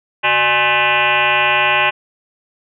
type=tone with frequency modulation; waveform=sine; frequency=1753 Hz; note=A6; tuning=7 cents flat; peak=-11 dBFS; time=0.23-1.91 s; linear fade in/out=20 ms; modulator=230 Hz; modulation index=4.9; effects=none